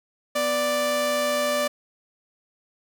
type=tone pair together; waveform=sawtooth; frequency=247.2 / 587.9 Hz; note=B3 / D5; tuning=+2 / +2 cents; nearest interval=octave + minor third; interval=1500 cents; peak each=-28 / -18 dBFS; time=0.35-1.68 s; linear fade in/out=10 ms; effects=none